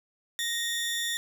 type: tone pair together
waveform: sawtooth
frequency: 1864.7 / 3520 Hz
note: A#6 / A7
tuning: 0 / 0 cents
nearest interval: major seventh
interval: 1100 cents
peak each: -28 dBFS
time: 0.39-1.17 s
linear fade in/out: 0 ms
effects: none